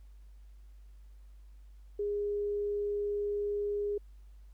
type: tone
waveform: sine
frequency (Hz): 410.6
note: G#4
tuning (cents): -20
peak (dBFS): -30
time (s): 1.99-3.98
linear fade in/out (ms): 5
effects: added 50 Hz sine -50 dBFS peak until 4.53 s + pink hiss -74 dBFS RMS until 4.53 s